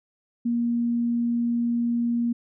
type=tone; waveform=sine; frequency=236.4 Hz; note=A#3; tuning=24 cents sharp; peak=-21 dBFS; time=0.45-2.33 s; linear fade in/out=10 ms; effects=none

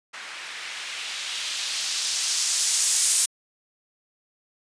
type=noise with low-pass filter sweep; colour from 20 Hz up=violet; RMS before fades=-26 dBFS; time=0.13-3.26 s; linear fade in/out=10 ms; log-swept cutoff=1700 to 9100 Hz; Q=1.2; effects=resampled to 22050 Hz

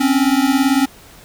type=beating tone pair; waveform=square; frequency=261.6 / 279.6 Hz; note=C4 / C#4; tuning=0 / +15 cents; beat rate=18 Hz; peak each=-16 dBFS; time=0-0.86 s; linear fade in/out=10 ms; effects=pink hiss -43 dBFS RMS until 1.24 s

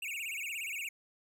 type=tone with vibrato; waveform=square; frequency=2489 Hz; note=D#7; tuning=in tune; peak=-37 dBFS; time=0.02-0.89 s; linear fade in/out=5 ms; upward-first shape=sine; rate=17 Hz; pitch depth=220 cents each way; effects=none

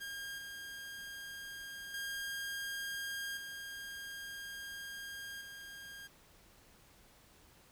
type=tone with level steps; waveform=sawtooth; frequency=1614 Hz; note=G#6; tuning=50 cents flat; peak=-38 / -41 / -35 / -40 / -44 dBFS; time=0-6.08 s; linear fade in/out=20 ms; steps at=0.38 / 1.94 / 3.37 / 5.41 s; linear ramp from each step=2 ms; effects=pink hiss -63 dBFS RMS until 7.71 s

